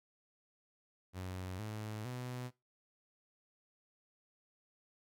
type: tone with pitch steps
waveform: sawtooth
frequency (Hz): 92.5 / 107.49 / 124.91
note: F#2 / A2 / B2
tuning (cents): 0 / -40 / +20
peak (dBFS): -37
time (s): 1.13-2.51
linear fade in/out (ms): 50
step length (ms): 460
effects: noise-tail reverb RT60 0.2 s tail -18 dB re dry

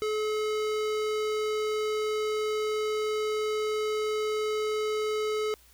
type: tone with low-pass filter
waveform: square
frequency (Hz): 428.5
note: A4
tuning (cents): -46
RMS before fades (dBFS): -29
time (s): 0.02-5.54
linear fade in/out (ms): 0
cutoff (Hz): 7100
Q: 0.69
effects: added 60 Hz sine -60 dBFS peak until 5.73 s + white hiss -59 dBFS RMS until 5.73 s

